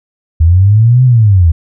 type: linear two-way sweep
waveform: sine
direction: up then down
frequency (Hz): 77.6 to 130 to 77.6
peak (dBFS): -3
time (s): 0.4-1.52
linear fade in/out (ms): 10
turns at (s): 1.04
effects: none